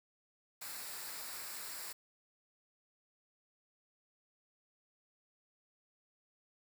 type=noise with comb filter; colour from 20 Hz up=white; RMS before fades=-45 dBFS; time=0.61-1.93 s; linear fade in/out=10 ms; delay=0.32 ms; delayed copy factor=-0.55; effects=none